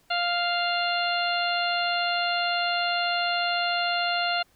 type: harmonic tone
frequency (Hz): 698.5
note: F5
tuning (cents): 0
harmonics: 1 / 2 / 3 / 4 / 5 / 6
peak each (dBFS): -27 / -29 / -35 / -30 / -36 / -32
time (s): 0.1-4.43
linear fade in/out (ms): 10
effects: pink hiss -63 dBFS RMS until 4.55 s